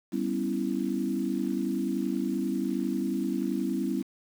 sine chord, C# half-diminished seventh, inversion second, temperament equal, 196 / 246.9 / 277.2 / 329.6 Hz, G3 / B3 / C#4 / E4, 0 / 0 / 0 / 0 cents, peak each -32 dBFS, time 0.12-4.03 s, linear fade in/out 20 ms, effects 8-bit

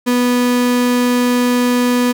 35% pulse tone, 245.9 Hz, B3, 7 cents flat, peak -10 dBFS, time 0.06-2.13 s, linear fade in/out 20 ms, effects none

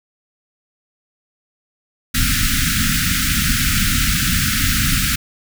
pink band-stop noise, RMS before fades -17 dBFS, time 2.14-5.16 s, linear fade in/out 10 ms, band 280 to 1300 Hz, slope 96 dB/octave, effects none

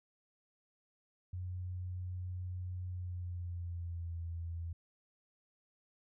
sine tone with pitch glide, 90.7 to 84.14 Hz, F#2 to E2, -34 to +36 cents, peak -38 dBFS, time 1.33-4.73 s, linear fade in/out 5 ms, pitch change -130 cents, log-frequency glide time 2.9-4.18 s, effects none

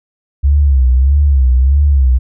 sine tone with vibrato, 67.5 Hz, C#2, 45 cents flat, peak -6 dBFS, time 0.43-2.19 s, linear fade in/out 20 ms, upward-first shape sine, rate 1.6 Hz, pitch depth 130 cents each way, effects none

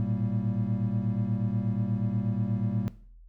triangle tone cluster, 109.5 / 117.8 / 194.8 / 231.4 Hz, A2 / A#2 / G3 / A#3, -8 / +19 / -11 / -13 cents, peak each -28 / -29 / -30 / -33 dBFS, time 0-2.88 s, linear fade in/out 0 ms, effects noise-tail reverb RT60 0.5 s tail -17 dB re dry + added 41 Hz sine -48 dBFS peak until 3.28 s

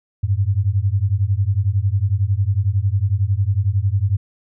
sine beating tone pair, 93.6 / 104.6 Hz, F#2 / G#2, +20 / +13 cents, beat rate 11 Hz, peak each -18 dBFS, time 0.23-4.17 s, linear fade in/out 10 ms, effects none

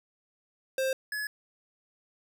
square tone pair in turn, 528 / 1698.7 Hz, C5 / G#6, +16 / +39 cents, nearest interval octave + minor sixth, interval 2023 cents, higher second, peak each -27 / -32 dBFS, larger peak first, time 0.78-0.93 / 1.12-1.27 s, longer neither, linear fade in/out 2 ms, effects none

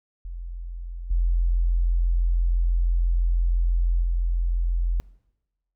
sine tone with level steps, 43.01 Hz, F1, 26 cents flat, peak -31 / -18 / -20 dBFS, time 0.25-5 s, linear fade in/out 0 ms, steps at 1.1 / 4.02 s, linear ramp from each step 10 ms, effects noise-tail reverb RT60 1.0 s tail -23 dB re dry

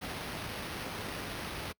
pink noise with sample-and-hold, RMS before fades -39 dBFS, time 0.01-1.73 s, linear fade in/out 20 ms, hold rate 7350 Hz, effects noise-tail reverb RT60 0.1 s tail -25 dB re dry + high-pass 60 Hz 12 dB/octave

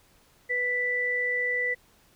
sine tone pair together, 494.2 / 1977 Hz, B4 / B6, +1 / +1 cents, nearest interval 2 octaves, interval 2400 cents, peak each -33 / -25 dBFS, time 0.49-1.75 s, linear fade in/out 20 ms, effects pink hiss -61 dBFS RMS until 2.15 s

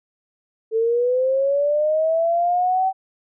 sine linear sweep, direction up, 440 to 769 Hz, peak -16 dBFS, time 0.71-2.93 s, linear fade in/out 50 ms, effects none

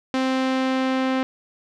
sawtooth tone with low-pass filter sweep, 261.6 Hz, C4, in tune, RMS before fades -22 dBFS, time 0.14-1.23 s, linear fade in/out 0 ms, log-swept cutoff 4600 to 3000 Hz, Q 0.82, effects none

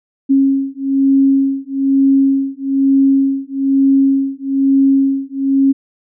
sine beating tone pair, 271.6 / 272.7 Hz, C#4 / C#4, -35 / -28 cents, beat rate 1.1 Hz, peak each -13 dBFS, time 0.29-5.73 s, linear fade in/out 20 ms, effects none

